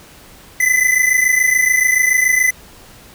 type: tone pair together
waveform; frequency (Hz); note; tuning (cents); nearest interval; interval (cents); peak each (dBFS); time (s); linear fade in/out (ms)
square; 2000 / 2027; B6 / B6; +21 / +45; unison; 24; -15; 0.6-2.51; 5
effects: pink hiss -42 dBFS RMS until 3.14 s